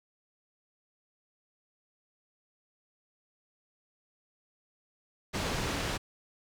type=low-pass noise; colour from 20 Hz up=pink; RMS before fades=-33 dBFS; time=5.33-5.98 s; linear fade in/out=20 ms; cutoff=6200 Hz; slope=12 dB/octave; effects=none